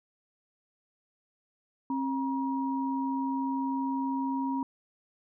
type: tone pair together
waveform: sine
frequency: 267.9 / 953 Hz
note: C4 / A#5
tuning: +41 / +38 cents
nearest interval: octave + minor seventh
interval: 2197 cents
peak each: -29 / -33 dBFS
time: 1.9-4.63 s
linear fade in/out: 2 ms
effects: none